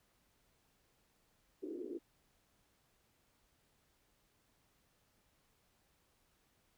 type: band-pass noise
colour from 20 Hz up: pink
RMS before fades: -44 dBFS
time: 1.62-1.99 s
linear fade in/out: 20 ms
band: 300 to 410 Hz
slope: 48 dB/octave
effects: pink hiss -75 dBFS RMS until 6.77 s